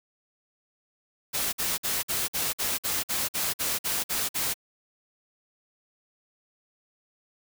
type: noise bursts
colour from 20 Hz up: white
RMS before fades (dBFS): -28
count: 13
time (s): 1.33-4.542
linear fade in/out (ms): 20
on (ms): 200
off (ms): 51
effects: none